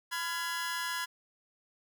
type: chord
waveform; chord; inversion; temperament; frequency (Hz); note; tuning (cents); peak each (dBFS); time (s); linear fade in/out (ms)
sawtooth; F diminished; second; just; 1005.8 / 1396.9 / 1676.3; Cb6 / F6 / Ab6; +31 / 0 / +16; -33 / -37 / -33; 0.11-1.06; 20
effects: none